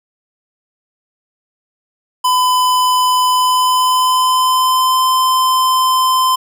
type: tone with pitch glide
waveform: square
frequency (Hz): 1007 to 1031.1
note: B5 to C6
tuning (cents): +33 to -26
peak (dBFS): -11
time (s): 2.24-6.36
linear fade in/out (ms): 10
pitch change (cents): +41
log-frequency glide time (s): 3.29-5.06
effects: none